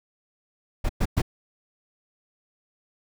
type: noise bursts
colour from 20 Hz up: brown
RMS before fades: -21 dBFS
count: 3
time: 0.84-1.219 s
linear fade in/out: 10 ms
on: 53 ms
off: 110 ms
effects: none